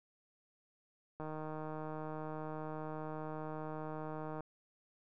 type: click train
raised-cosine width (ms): 1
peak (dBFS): -30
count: 498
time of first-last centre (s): 1.2-4.406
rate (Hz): 155
effects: none